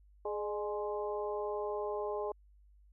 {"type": "harmonic tone with a mistuned harmonic", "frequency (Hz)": 209.2, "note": "G#3", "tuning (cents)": 13, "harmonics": [2, 3, 4, 5], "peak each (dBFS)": [-36, -40, -42, -44], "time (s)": [0.25, 2.32], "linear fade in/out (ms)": 5, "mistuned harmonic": 3, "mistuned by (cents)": -57, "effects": ["added 50 Hz sine -59 dBFS peak until 2.92 s"]}